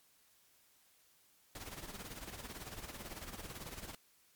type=noise with tremolo; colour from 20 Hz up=pink; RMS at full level=-45 dBFS; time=1.55-3.95 s; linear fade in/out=2 ms; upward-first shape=sine; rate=18 Hz; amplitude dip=65%; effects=white hiss -69 dBFS RMS until 4.35 s + MP3 96 kbps